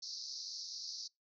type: band-pass noise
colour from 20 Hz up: pink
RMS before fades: -45 dBFS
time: 0.02-1.08 s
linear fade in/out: 10 ms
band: 4200 to 5900 Hz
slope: 96 dB/octave
effects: noise-tail reverb RT60 0.2 s tail -26 dB re dry